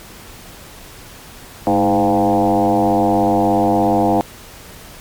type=tone with frequency modulation; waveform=sine; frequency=509 Hz; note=C5; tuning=48 cents flat; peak=-11 dBFS; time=1.67-4.21 s; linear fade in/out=0 ms; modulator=96.9 Hz; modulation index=3.4; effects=pink hiss -38 dBFS RMS until 5 s + MP3 96 kbps